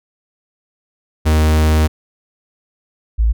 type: tone pair in turn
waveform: 45% pulse / sine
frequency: 77.78 / 55.46 Hz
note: D#2 / A1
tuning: 0 / +14 cents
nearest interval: tritone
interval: 586 cents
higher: first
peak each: -10 dBFS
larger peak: neither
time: 1.25-1.88 / 3.18-3.33 s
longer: first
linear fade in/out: 20 ms
effects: none